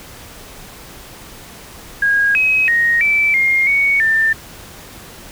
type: tone with pitch steps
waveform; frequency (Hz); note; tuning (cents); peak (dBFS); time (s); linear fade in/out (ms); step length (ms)
sine; 1636 / 2544 / 1869 / 2321 / 2127 / 2230 / 1788; G#6 / D#7 / A#6 / D7 / C7 / C#7 / A6; -26 / +38 / +4 / -21 / +28 / +10 / +27; -11; 2.02-4.33; 5; 330
effects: pink hiss -37 dBFS RMS until 5.31 s